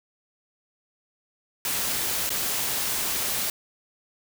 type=noise with dropouts; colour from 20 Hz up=white; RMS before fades=-27 dBFS; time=1.65-3.5 s; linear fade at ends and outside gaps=1 ms; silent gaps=2.293-2.303 s; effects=none